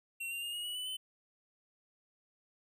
square tone with pitch steps, 2730 / 2779 / 2830 / 2881 / 2933 / 2986 / 3040 Hz, F7 / F7 / F7 / F#7 / F#7 / F#7 / F#7, -40 / -9 / +22 / -47 / -16 / +15 / +46 cents, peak -38 dBFS, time 0.2-0.97 s, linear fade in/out 10 ms, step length 110 ms, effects none

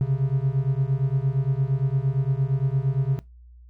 triangle beating tone pair, 130.81 / 139.51 Hz, C3 / C#3, 0 / +11 cents, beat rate 8.7 Hz, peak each -21 / -21 dBFS, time 0.01-3.19 s, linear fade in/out 0 ms, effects noise-tail reverb RT60 0.2 s tail -20 dB re dry + added 60 Hz sine -45 dBFS peak until 3.69 s

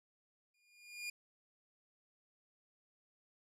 sawtooth tone with exponential growth, 2424 Hz, D#7, 46 cents flat, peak -35 dBFS, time 0.54-1.1 s, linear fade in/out 5 ms, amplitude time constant 120 ms, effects low-pass 11000 Hz 12 dB/octave

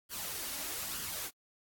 white noise with flanger, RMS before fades -39 dBFS, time 0.09-1.31 s, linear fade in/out 50 ms, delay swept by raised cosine 0.63 to 3.63 ms, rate 1.1 Hz, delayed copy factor +0.5, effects AAC 64 kbps

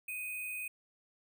sine tone with sample-and-hold, 2497 Hz, D#7, 6 cents sharp, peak -37 dBFS, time 0.08-0.68 s, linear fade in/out 5 ms, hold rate 11025 Hz, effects none

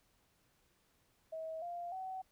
sine tone with pitch steps, 642 / 696.1 / 754.7 Hz, E5 / F5 / F#5, -46 / -6 / +34 cents, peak -40 dBFS, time 1.32-2.22 s, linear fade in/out 10 ms, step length 300 ms, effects pink hiss -74 dBFS RMS until 2.31 s

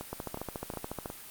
two click trains, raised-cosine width 1 ms, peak -24 / -21 dBFS, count 4 / 14, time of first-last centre 0.01-1.101 / 0.13-1.059 s, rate 2.75 / 14 Hz, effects white hiss -47 dBFS RMS until 1.3 s + Opus 48 kbps

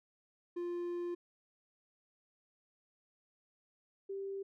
triangle / sine tone pair in turn, 349.2 / 392 Hz, F4 / G4, 0 / 0 cents, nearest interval major second, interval 200 cents, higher second, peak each -34 / -38 dBFS, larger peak first, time 0.56-1.15 / 4.09-4.43 s, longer first, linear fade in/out 10 ms, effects none

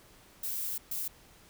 violet noise bursts at uneven times, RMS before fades -35 dBFS, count 2, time 0.43-0.78 / 0.91-1.08 s, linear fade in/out 5 ms, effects pink hiss -58 dBFS RMS until 1.49 s

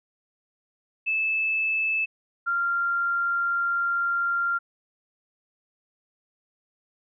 sine tone pair in turn, 2620 / 1387.9 Hz, E7 / F6, -11 / -11 cents, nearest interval major seventh, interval 1100 cents, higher first, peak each -22 dBFS, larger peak neither, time 1.06-2.06 / 2.46-4.59 s, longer second, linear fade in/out 20 ms, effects none

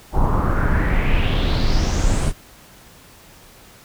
brown noise with low-pass filter sweep, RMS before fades -17 dBFS, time 0.12-2.33 s, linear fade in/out 50 ms, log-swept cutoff 840 to 9600 Hz, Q 4.1, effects pink hiss -46 dBFS RMS until 3.84 s

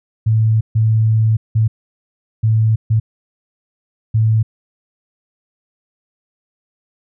sine tone bursts at uneven times, 110.5 Hz, A2, 8 cents sharp, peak -10 dBFS, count 6, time 0.26-0.61 / 0.75-1.37 / 1.55-1.68 / 2.43-2.76 / 2.9-3 / 4.14-4.43 s, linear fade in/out 10 ms, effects none

